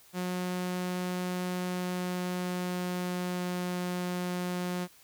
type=tone with pitch glide; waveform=sawtooth; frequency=180.9 to 179.24 Hz; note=F#3 to F3; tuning=-39 to +45 cents; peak=-27 dBFS; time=0.13-4.88 s; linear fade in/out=50 ms; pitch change=-16 cents; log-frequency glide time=1.57-3.88 s; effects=white hiss -58 dBFS RMS until 5.03 s